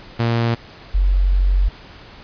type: tone pair in turn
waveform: sawtooth / sine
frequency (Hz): 116.54 / 46.25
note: A#2 / F#1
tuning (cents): 0 / 0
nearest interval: octave + major third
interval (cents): 1600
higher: first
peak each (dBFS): -12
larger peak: neither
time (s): 0.19-0.55 / 0.94-1.69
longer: second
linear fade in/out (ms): 10
effects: pink hiss -41 dBFS RMS until 2.23 s + resampled to 11025 Hz